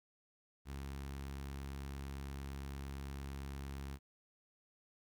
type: tone with notch filter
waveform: sawtooth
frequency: 68.8 Hz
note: C#2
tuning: 12 cents flat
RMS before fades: -45 dBFS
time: 0.65-3.99 s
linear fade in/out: 50 ms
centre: 560 Hz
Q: 1.9
effects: 13-bit